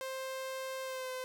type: tone with pitch glide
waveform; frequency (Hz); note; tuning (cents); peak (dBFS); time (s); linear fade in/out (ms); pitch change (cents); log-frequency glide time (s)
sawtooth; 526 to 513.4; C5 to C5; +9 to -33; -34; 0.01-1.24; 0; -42; 0.83-1.1
effects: none